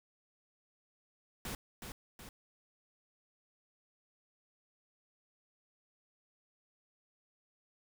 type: noise with echo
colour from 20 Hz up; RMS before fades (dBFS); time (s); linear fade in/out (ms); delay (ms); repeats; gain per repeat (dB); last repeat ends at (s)
pink; -41; 1.45-1.55; 2; 370; 2; -5; 2.29
effects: none

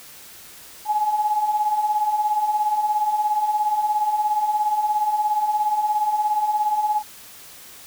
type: beating tone pair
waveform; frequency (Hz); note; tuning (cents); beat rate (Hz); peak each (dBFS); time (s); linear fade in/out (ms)
sine; 830.6 / 847.6; G#5 / G#5; 0 / +35; 17; -26 / -19; 0.85-7.03; 50
effects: white hiss -43 dBFS RMS until 7.86 s

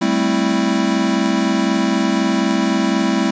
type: chord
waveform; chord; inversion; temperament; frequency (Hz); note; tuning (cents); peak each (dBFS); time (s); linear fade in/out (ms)
square; A minor seventh; third; equal; 196 / 220 / 261.6 / 329.6; G3 / A3 / C4 / E4; 0 / 0 / 0 / 0; -21; 0.01-3.31; 10
effects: resampled to 16000 Hz + 8-bit

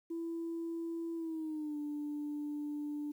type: tone with pitch glide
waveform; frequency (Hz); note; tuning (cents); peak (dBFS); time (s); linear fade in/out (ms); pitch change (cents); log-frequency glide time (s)
sine; 333 to 295; E4 to D4; +18 to +8; -35; 0.1-3.12; 10; -210; 1.15-1.78
effects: tanh soft clip ceiling -33 dBFS + 11-bit

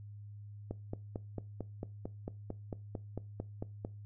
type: click train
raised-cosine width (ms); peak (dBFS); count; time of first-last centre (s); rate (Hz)
2; -25; 15; 0.71-3.849; 4.46
effects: noise-tail reverb RT60 0.3 s tail -20 dB re dry + added 103 Hz sine -46 dBFS peak until 4.05 s

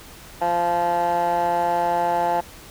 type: tone with band-pass filter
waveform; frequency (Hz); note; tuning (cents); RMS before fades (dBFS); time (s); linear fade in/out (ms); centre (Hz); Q
15% pulse; 173.2; F3; -14; -21; 0.41-2.41; 10; 830; 5.1
effects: pink hiss -43 dBFS RMS until 2.7 s

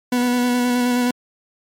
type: tone with vibrato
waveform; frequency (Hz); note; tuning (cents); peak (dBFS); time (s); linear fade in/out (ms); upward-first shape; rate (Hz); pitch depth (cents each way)
40% pulse; 245.7; B3; -9; -15; 0.12-1.11; 5; square; 9.5; 14
effects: MP3 64 kbps

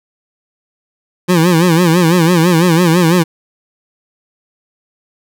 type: tone with vibrato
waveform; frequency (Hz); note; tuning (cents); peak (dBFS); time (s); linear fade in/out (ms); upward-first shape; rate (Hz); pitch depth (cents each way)
25% pulse; 170.8; F3; -38; -4; 1.28-3.24; 20; sine; 6; 120
effects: none

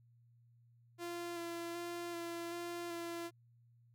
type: tone with vibrato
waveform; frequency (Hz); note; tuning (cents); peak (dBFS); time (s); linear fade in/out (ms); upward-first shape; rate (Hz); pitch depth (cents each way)
sawtooth; 342.6; F4; -33; -37; 0.98-3.31; 50; square; 1.3; 14
effects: added 118 Hz sine -64 dBFS peak until 3.94 s

